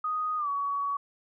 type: tone with pitch glide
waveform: sine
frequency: 1244.5 to 1128.1 Hz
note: D#6 to C#6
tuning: 0 to +30 cents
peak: -27 dBFS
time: 0.04-0.97 s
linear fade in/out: 5 ms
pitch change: -170 cents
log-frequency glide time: 0.37-0.49 s
effects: none